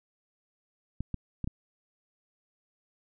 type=clicks; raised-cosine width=5 ms; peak=-20 dBFS; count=4; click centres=1.006 / 1.143 / 1.443 / 1.475 s; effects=none

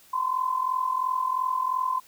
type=tone with amplitude modulation; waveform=sine; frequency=1027 Hz; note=C6; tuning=33 cents flat; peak=-20 dBFS; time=0.13-2 s; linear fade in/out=10 ms; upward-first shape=sine; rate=42.9 Hz; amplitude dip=75%; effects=white hiss -55 dBFS RMS until 2.07 s

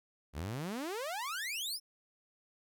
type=exponential sweep; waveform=sawtooth; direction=up; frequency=65.41 to 5520 Hz; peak=-33 dBFS; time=0.33-1.8 s; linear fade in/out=50 ms; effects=none

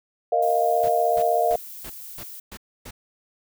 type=chord; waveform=sine; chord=Bb suspended fourth; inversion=none; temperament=equal; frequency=466.2 / 622.3 / 698.5 Hz; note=Bb4 / Eb5 / F5; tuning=0 / 0 / 0 cents; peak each=-25 / -23 / -20 dBFS; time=0.32-1.56 s; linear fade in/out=5 ms
type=noise; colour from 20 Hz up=violet; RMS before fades=-39 dBFS; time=0.42-2.4 s; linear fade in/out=5 ms
type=noise bursts; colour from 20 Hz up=pink; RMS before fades=-39 dBFS; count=7; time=0.83-2.909 s; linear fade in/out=5 ms; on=57 ms; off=280 ms
effects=none

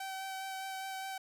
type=tone with vibrato; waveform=sawtooth; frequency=768 Hz; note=G5; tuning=36 cents flat; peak=-35 dBFS; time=0-1.18 s; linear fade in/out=5 ms; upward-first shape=sine; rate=4.9 Hz; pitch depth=12 cents each way; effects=none

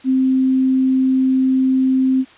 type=tone; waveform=sine; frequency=261.6 Hz; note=C4; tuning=in tune; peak=-12 dBFS; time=0.04-2.25 s; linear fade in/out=50 ms; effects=white hiss -45 dBFS RMS until 2.37 s + resampled to 8000 Hz

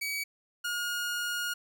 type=tone pair in turn; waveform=sawtooth; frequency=2273 / 1431.9 Hz; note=C#7 / F6; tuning=+43 / +43 cents; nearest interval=minor sixth; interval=800 cents; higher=first; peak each=-28 / -27 dBFS; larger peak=second; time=0.01-0.24 / 0.64-1.54 s; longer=second; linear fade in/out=10 ms; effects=none

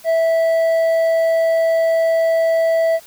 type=tone with hard clipping; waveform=triangle; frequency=656 Hz; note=E5; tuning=9 cents flat; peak=-14 dBFS; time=0.04-3 s; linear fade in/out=50 ms; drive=7 dB; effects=white hiss -44 dBFS RMS until 3.06 s

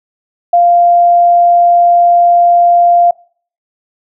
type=tone; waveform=sine; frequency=696 Hz; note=F5; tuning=6 cents flat; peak=-4 dBFS; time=0.53-3.11 s; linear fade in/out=5 ms; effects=noise-tail reverb RT60 0.5 s tail -25 dB re dry

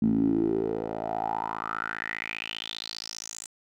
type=tone with band-pass filter sweep; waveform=10% pulse; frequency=55 Hz; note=A1; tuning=in tune; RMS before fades=-30 dBFS; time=0.02-3.47 s; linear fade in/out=5 ms; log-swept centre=220 to 7800 Hz; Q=6.5; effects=none

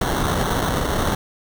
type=noise with sample-and-hold; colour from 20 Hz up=pink; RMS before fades=-21 dBFS; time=0.01-1.15 s; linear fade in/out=5 ms; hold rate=2450 Hz; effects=none

